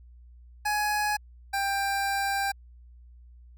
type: tone pair in turn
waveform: 25% pulse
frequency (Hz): 838 / 791.6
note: G#5 / G5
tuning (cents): +15 / +17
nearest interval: minor second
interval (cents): 98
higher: first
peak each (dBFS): -21 / -22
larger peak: first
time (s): 0.65-1.17 / 1.53-2.52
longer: second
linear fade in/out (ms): 10
effects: added 60 Hz sine -48 dBFS peak until 3.57 s